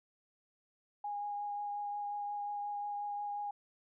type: tone with vibrato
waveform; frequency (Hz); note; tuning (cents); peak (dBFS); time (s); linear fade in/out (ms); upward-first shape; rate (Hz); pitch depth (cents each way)
sine; 821; G#5; -20; -36; 1.04-3.51; 5; triangle; 5.6; 13
effects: none

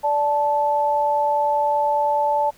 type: tone pair together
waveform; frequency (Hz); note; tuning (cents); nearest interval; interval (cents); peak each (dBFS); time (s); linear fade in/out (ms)
sine; 584 / 875; D5 / A5; -10 / -10; perfect fifth; 700; -22 / -18; 0.03-2.51; 20
effects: pink hiss -52 dBFS RMS until 2.57 s

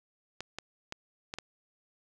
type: clicks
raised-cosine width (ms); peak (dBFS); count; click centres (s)
0.2; -20; 5; 0.406 / 0.586 / 0.924 / 1.339 / 1.386
effects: none

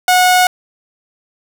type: tone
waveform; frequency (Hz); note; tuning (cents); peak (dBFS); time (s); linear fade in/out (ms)
sawtooth; 730; F#5; -24; -4; 0.08-0.47; 2
effects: none

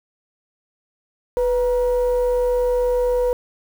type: tone with frequency modulation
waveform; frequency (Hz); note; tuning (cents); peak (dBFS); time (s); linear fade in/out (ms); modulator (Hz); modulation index
sine; 493.9; B4; 0; -15; 1.37-3.33; 0; 452; 0.39
effects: tanh soft clip ceiling -12 dBFS + 7-bit

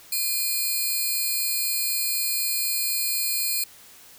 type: tone pair together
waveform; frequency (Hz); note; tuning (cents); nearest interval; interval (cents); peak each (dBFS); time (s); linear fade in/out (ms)
5% pulse; 2432 / 4240; D#7 / C8; -40 / +22; minor seventh; 962; -18; 0.12-3.64; 5
effects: white hiss -49 dBFS RMS until 4.18 s

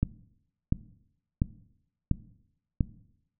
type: click train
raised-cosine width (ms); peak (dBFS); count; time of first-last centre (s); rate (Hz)
5; -11; 5; 0.03-2.808; 1.44
effects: noise-tail reverb RT60 0.8 s tail -18 dB re dry

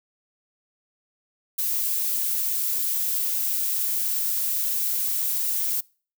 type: noise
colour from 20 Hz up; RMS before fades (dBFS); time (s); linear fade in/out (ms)
violet; -25; 1.58-5.81; 10
effects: noise-tail reverb RT60 0.4 s tail -25 dB re dry

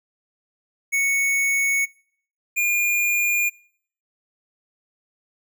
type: tone pair in turn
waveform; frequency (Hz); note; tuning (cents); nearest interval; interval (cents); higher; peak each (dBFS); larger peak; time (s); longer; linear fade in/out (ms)
square; 2217 / 2420; C#7 / D#7; 0 / -49; major second; 151; second; -19; neither; 0.92-1.86 / 2.56-3.5; neither; 20
effects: noise-tail reverb RT60 0.6 s tail -25 dB re dry

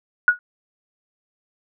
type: tone with exponential decay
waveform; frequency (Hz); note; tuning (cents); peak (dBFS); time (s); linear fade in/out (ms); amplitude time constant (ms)
sine; 1457; F#6; -27; -6; 0.28-0.39; 1; 22
effects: none

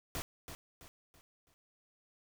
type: noise with echo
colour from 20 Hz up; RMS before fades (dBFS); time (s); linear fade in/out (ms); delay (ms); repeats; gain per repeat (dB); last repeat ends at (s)
pink; -39; 0.15-0.22; 0; 330; 4; -8; 1.54
effects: none

